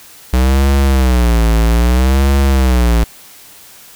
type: tone with vibrato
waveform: square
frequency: 62.1 Hz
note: B1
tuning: 10 cents sharp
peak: -9 dBFS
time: 0.33-3.04 s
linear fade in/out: 5 ms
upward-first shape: sine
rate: 0.62 Hz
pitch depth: 180 cents each way
effects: white hiss -39 dBFS RMS until 3.95 s